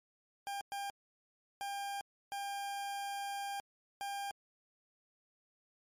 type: tone bursts at uneven times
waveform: 40% pulse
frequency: 800 Hz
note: G5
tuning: 35 cents sharp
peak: -37 dBFS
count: 5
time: 0.47-0.61 / 0.72-0.9 / 1.61-2.01 / 2.32-3.6 / 4.01-4.31 s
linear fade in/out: 0 ms
effects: MP3 64 kbps